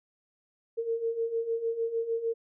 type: beating tone pair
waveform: sine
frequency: 453.6 / 460.2 Hz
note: A#4 / A#4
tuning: -47 / -22 cents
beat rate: 6.6 Hz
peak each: -34 / -29 dBFS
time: 0.77-2.34 s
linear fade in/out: 20 ms
effects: none